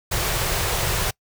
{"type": "band-stop noise", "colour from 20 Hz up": "pink", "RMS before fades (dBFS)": -23, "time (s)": [0.11, 1.11], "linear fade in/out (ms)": 10, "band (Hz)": [180, 350], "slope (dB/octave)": 48, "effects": ["noise-tail reverb RT60 0.1 s tail -25 dB re dry"]}